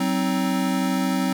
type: chord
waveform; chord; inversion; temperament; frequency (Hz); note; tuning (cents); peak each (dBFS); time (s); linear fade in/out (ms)
square; C diminished; second; just; 188.37 / 261.6 / 314; Gb3 / C4 / Eb4; +31 / 0 / +16; -25 / -24 / -30; 0-1.33; 5
effects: none